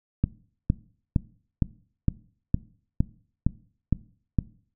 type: click train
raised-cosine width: 5 ms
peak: -8 dBFS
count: 10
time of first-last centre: 0.24-4.387 s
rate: 2.17 Hz
effects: noise-tail reverb RT60 0.5 s tail -20 dB re dry